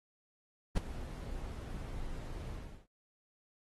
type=noise with ADSR envelope; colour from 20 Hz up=brown; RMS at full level=-25 dBFS; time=0.75-2.87 s; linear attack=23 ms; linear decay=12 ms; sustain=-17 dB; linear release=340 ms; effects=AAC 32 kbps